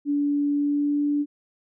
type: tone with pitch glide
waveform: sine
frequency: 288.3 to 291 Hz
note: D4 to D4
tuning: -32 to -16 cents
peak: -20 dBFS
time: 0.05-1.26 s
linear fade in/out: 50 ms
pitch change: +16 cents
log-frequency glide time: 0.52-1.04 s
effects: none